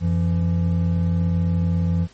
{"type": "tone pair together", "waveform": "triangle", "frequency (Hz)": [89.9, 169.71], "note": ["F#2", "F3"], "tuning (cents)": [-49, -49], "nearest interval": "major seventh", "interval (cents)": 1100, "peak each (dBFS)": -18, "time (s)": [0, 2.08], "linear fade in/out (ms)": 50, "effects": ["pink hiss -51 dBFS RMS until 2.13 s", "MP3 32 kbps"]}